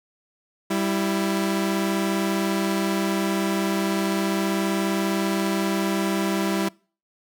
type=tone pair together; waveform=sawtooth; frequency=195.92 / 331.5 Hz; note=G3 / E4; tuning=-1 / +10 cents; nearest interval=major sixth; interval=911 cents; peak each=-20 / -21 dBFS; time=0.7-6.69 s; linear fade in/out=10 ms; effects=noise-tail reverb RT60 0.4 s tail -25 dB re dry